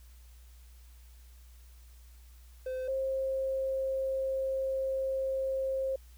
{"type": "tone pair in turn", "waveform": ["triangle", "sine"], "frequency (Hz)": [515, 532.2], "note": ["C5", "C5"], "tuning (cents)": [-28, 29], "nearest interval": "minor second", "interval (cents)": 57, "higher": "second", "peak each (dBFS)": [-31, -29], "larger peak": "second", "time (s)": [[2.66, 2.88], [2.88, 5.96]], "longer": "second", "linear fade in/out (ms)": 5, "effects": ["added 60 Hz sine -51 dBFS peak until 6.17 s", "white hiss -64 dBFS RMS until 6.17 s"]}